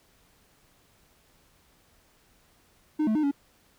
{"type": "tone with pitch steps", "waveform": "triangle", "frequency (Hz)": [306, 217.3, 305.6, 282.3], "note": ["D#4", "A3", "D#4", "C#4"], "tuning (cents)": [-29, -21, -31, 32], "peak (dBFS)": -20, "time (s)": [2.99, 3.314], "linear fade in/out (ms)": 10, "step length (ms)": 81, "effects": ["pink hiss -63 dBFS RMS until 3.78 s"]}